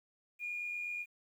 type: tone with amplitude modulation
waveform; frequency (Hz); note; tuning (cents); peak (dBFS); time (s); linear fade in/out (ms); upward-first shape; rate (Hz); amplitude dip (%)
sine; 2429; D#7; -42; -34; 0.39-1.06; 50; sine; 88.1; 40
effects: tanh soft clip ceiling -31 dBFS + 11-bit